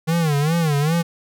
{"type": "tone with vibrato", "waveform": "square", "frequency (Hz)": 155.56, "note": "D#3", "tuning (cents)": 0, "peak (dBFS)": -17, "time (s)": [0.07, 1.03], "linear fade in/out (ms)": 20, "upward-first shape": "sine", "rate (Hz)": 2.5, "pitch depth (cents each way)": 160, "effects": []}